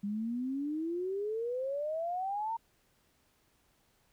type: exponential sweep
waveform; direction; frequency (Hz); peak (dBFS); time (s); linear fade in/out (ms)
sine; up; 198.7 to 929; -32; 0.03-2.57; 10
effects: pink hiss -71 dBFS RMS until 4.12 s